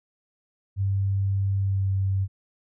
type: tone with pitch glide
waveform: sine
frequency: 98 to 96.59 Hz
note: G2 to G2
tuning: 0 to -25 cents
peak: -21 dBFS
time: 0.76-2.28 s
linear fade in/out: 50 ms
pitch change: -25 cents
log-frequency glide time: 1.58-1.9 s
effects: none